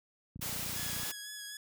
click train, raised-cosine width 5 ms, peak -31 dBFS, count 21, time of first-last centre 0.36-1.031 s, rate 29.8 Hz
white noise, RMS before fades -38 dBFS, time 0.41-1.12 s, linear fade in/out 10 ms
10% pulse tone with vibrato, 1680 Hz, G#6, 19 cents sharp, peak -33 dBFS, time 0.76-1.57 s, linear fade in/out 2 ms, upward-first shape sine, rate 4 Hz, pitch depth 22 cents each way
effects high-pass 80 Hz 12 dB/octave

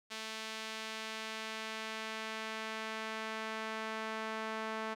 sawtooth tone with band-pass filter sweep, 220 Hz, A3, in tune, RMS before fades -41 dBFS, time 0.1-4.95 s, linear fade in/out 20 ms, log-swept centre 3600 to 1300 Hz, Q 0.82, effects none

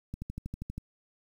click train, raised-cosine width 5 ms, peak -24 dBFS, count 9, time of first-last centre 0.14-0.78 s, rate 12.5 Hz, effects 9-bit

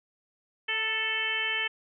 harmonic tone with a mistuned harmonic, 440 Hz, A4, in tune, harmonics 1 / 2 / 3 / 4 / 5 / 6 / 7, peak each -43 / -42 / -42 / -32 / -33 / -33 / -32 dBFS, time 0.68-1.68 s, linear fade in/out 10 ms, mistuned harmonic 2, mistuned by +32 cents, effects none

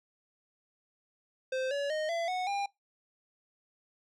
square tone with pitch steps, 520 / 567.1 / 618.4 / 674.4 / 735.4 / 801.9 Hz, C5 / C#5 / D#5 / E5 / F#5 / G5, -11 / +39 / -11 / +39 / -11 / +39 cents, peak -31 dBFS, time 1.52-2.66 s, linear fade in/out 5 ms, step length 190 ms, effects noise-tail reverb RT60 0.2 s tail -24 dB re dry + low-pass 5000 Hz 12 dB/octave

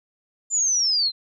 sine linear sweep, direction down, 7200 to 4038 Hz, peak -18 dBFS, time 0.5-1.12 s, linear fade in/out 50 ms, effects none

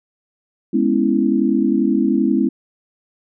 sine chord, C# minor seventh, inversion second, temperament equal, 207.7 / 246.9 / 277.2 / 329.6 Hz, G#3 / B3 / C#4 / E4, 0 / 0 / 0 / 0 cents, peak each -19 dBFS, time 0.73-2.49 s, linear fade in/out 10 ms, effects none

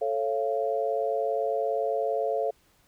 sine chord, A augmented, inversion none, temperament just, 440 / 550 / 687.5 Hz, A4 / C#5 / E#5, 0 / -14 / -27 cents, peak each -29 dBFS, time 0.01-2.51 s, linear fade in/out 10 ms, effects pink hiss -64 dBFS RMS until 2.87 s

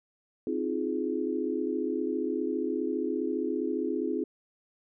sine chord, F minor seventh, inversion second, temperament just, 261.9 / 314.3 / 349.2 / 419.1 Hz, C4 / Eb4 / F4 / Ab4, +2 / +18 / 0 / +16 cents, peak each -33 dBFS, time 0.47-4.24 s, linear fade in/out 2 ms, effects none

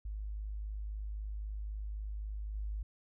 sine tone with level steps, 51.91 Hz, G#1, in tune, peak -37 / -35 dBFS, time 0.05-2.83 s, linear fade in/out 5 ms, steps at 2.54 s, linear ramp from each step 10 ms, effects none

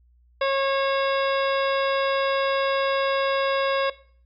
harmonic tone with a mistuned harmonic, 545 Hz, C#5, 29 cents flat, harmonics 1 / 2 / 3 / 4 / 5 / 6 / 7 / 9, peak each -21 / -27 / -31 / -33 / -35 / -37 / -38 / -40 dBFS, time 0.41-3.9 s, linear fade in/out 5 ms, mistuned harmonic 6, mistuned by +75 cents, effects noise-tail reverb RT60 0.5 s tail -19 dB re dry + added 60 Hz sine -55 dBFS peak until 4.25 s

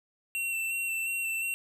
square tone with vibrato, 2706 Hz, E7, 45 cents sharp, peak -30 dBFS, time 0.35-1.54 s, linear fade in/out 0 ms, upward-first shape square, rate 2.8 Hz, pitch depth 17 cents each way, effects none

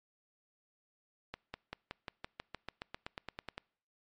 accelerating click train, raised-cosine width 0.3 ms, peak -24 dBFS, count 17, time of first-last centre 1.34-3.579 s, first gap 200 ms, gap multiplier 0.95, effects noise-tail reverb RT60 0.6 s tail -26 dB re dry + MP3 48 kbps

